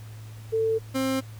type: tone pair in turn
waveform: sine / 30% pulse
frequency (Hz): 445.2 / 264.7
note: A4 / C4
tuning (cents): +20 / +20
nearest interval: major sixth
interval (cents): 900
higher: first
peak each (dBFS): -21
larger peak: neither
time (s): 0.52-0.79 / 0.94-1.21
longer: neither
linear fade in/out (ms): 20
effects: added 109 Hz sine -39 dBFS peak until 1.39 s + pink hiss -52 dBFS RMS until 1.39 s